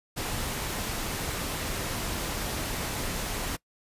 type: noise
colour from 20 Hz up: pink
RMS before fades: -32 dBFS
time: 0.16-3.57 s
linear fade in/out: 20 ms
effects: noise-tail reverb RT60 0.1 s tail -22 dB re dry + resampled to 32000 Hz